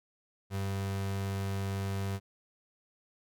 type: tone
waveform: 35% pulse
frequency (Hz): 97.8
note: G2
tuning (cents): -4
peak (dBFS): -30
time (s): 0.5-2.2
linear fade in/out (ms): 50
effects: none